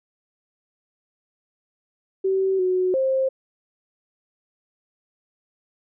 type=tone with pitch steps; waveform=sine; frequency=383 / 368.2 / 529 Hz; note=G4 / F#4 / C5; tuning=-40 / -8 / +19 cents; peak=-18 dBFS; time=2.24-3.29 s; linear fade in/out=10 ms; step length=350 ms; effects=none